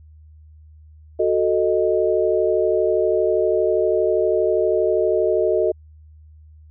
sine chord, D# diminished, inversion first, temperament equal with one note detuned, 370 / 442.5 / 622.3 Hz, F#4 / A4 / D#5, 0 / +10 / 0 cents, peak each -20 dBFS, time 1.19-5.72 s, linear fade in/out 10 ms, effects added 77 Hz sine -43 dBFS peak until 6.7 s

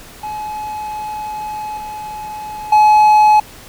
triangle tone with level steps, 850 Hz, G#5, 40 cents sharp, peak -20 / -23 / -4 dBFS, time 0.23-3.4 s, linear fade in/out 5 ms, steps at 1.77 / 2.72 s, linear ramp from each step 5 ms, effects pink hiss -38 dBFS RMS until 3.68 s

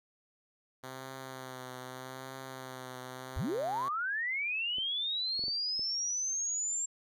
5% pulse tone with vibrato, 129.9 Hz, C3, 12 cents flat, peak -31 dBFS, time 0.83-3.89 s, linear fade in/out 10 ms, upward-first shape triangle, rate 0.81 Hz, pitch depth 36 cents each way
sine linear sweep, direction up, 38 to 7459 Hz, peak -31 dBFS, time 3.36-6.86 s, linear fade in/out 10 ms
clicks, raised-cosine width 2 ms, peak -35 dBFS, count 5, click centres 4.784 / 5.393 / 5.439 / 5.482 / 5.794 s
effects none

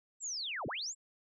sine linear two-way sweep, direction down then up, 7780 to 74.6 to 7780 Hz, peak -36 dBFS, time 0.2-0.95 s, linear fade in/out 50 ms, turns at 0.67 s, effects none

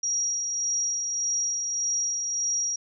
sine tone with tremolo, 5690 Hz, F8, 31 cents sharp, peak -23 dBFS, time 0.03-2.76 s, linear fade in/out 5 ms, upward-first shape sine, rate 1.7 Hz, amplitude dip 35%, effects none

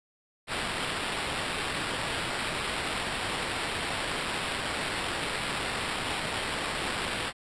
white noise with sample-and-hold, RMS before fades -32 dBFS, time 0.47-7.33 s, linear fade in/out 50 ms, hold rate 6300 Hz, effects resampled to 22050 Hz

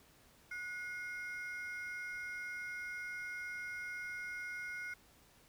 triangle ring-modulated tone, 1800 Hz, A6, 39 cents sharp, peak -36 dBFS, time 0.51-4.94 s, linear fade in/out 5 ms, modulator 339 Hz, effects pink hiss -65 dBFS RMS until 5.48 s

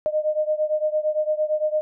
sine beating tone pair, 610 / 618.8 Hz, D#5 / D#5, -34 / -10 cents, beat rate 8.8 Hz, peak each -22 / -24 dBFS, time 0.06-1.81 s, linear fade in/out 0 ms, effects none

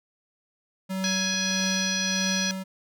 square tone with tremolo, 189.6 Hz, F#3, 43 cents sharp, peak -27 dBFS, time 0.89-2.64 s, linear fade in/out 20 ms, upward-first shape triangle, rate 1.6 Hz, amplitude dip 45%
harmonic tone, 834 Hz, G#5, 7 cents sharp, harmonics 2 / 3 / 4 / 5 / 6 / 7, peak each -32 / -34 / -33 / -32 / -35 / -30 dBFS, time 1.04-2.51 s, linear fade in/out 0 ms
clicks, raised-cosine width 1 ms, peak -31 dBFS, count 4, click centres 1.34 / 1.511 / 1.601 / 1.639 s
effects none

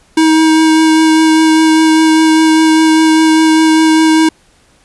square tone with vibrato, 317.5 Hz, D#4, 35 cents sharp, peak -6 dBFS, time 0.17-4.29 s, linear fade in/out 5 ms, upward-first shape triangle, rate 5 Hz, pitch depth 13 cents each way, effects pink hiss -49 dBFS RMS until 4.84 s + resampled to 24000 Hz

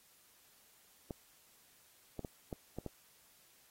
clicks, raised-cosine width 2 ms, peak -27 dBFS, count 6, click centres 1.108 / 2.193 / 2.248 / 2.528 / 2.786 / 2.863 s, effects white hiss -66 dBFS RMS until 3.7 s + AAC 48 kbps

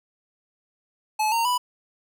square tone with pitch steps, 860 / 921.7 / 987.9 Hz, A5 / A#5 / B5, -40 / -20 / 0 cents, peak -21 dBFS, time 1.19-1.58 s, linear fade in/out 10 ms, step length 130 ms, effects none

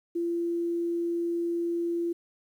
sine tone, 341.2 Hz, F4, 40 cents flat, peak -26 dBFS, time 0.15-2.13 s, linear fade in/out 10 ms, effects 10-bit

